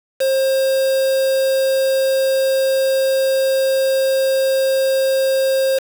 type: tone with quantisation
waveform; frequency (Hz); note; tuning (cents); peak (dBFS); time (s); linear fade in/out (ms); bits
triangle; 533; C5; +32; -12; 0.2-5.79; 10; 4
effects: none